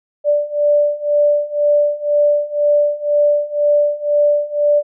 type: beating tone pair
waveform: sine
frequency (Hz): 586 / 588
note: D5 / D5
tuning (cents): -4 / +2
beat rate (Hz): 2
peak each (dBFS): -16 / -14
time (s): 0.24-4.83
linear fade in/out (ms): 50
effects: none